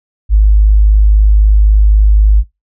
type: tone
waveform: sine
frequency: 51.91 Hz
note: G#1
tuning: in tune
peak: -3 dBFS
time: 0.29-2.44 s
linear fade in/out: 50 ms
effects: noise-tail reverb RT60 0.2 s tail -23 dB re dry

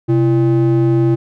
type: ring-modulated tone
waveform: triangle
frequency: 232.9 Hz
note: A#3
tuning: 1 cent flat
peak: -5 dBFS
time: 0.08-1.16 s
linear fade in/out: 20 ms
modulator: 104 Hz
effects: none

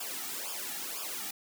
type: noise with flanger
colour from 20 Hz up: white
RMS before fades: -38 dBFS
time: 0-1.31 s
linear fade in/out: 5 ms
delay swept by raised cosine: 0.49 to 1.99 ms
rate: 2 Hz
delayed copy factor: -0.95
effects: high-pass 200 Hz 12 dB/octave

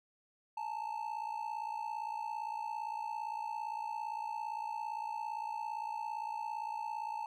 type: ring-modulated tone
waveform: triangle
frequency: 880 Hz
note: A5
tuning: in tune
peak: -32 dBFS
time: 0.57-7.26 s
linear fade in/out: 2 ms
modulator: 28.8 Hz
effects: none

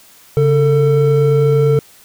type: tone pair together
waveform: triangle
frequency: 139.6 / 447.7 Hz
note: C#3 / A4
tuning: +13 / +30 cents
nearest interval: octave + minor sixth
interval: 2017 cents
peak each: -10 dBFS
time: 0.37-1.79 s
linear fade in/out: 0 ms
effects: white hiss -45 dBFS RMS until 2.04 s

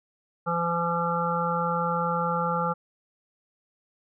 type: harmonic tone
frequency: 170.3 Hz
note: F3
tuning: 43 cents flat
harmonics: 1 / 3 / 5 / 7 / 8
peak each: -30 / -30 / -30 / -30 / -30 dBFS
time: 0.46-2.74 s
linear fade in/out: 20 ms
effects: none

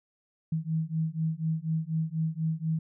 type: beating tone pair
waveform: sine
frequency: 158.2 / 162.3 Hz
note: D#3 / E3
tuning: +29 / -27 cents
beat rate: 4.1 Hz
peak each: -30 dBFS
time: 0.52-2.79 s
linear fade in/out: 5 ms
effects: none

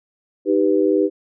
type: chord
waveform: sine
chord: Eb augmented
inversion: none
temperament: equal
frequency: 311.1 / 392 / 493.9 Hz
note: Eb4 / G4 / B4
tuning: 0 / 0 / 0 cents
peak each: -18 / -17 / -20 dBFS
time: 0.45-1.1 s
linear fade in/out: 50 ms
effects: none

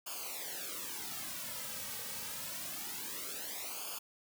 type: noise with flanger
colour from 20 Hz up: white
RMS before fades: -42 dBFS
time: 0.06-3.99 s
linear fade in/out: 10 ms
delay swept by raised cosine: 0.51 to 2.91 ms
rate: 0.26 Hz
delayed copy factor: -0.95
effects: none

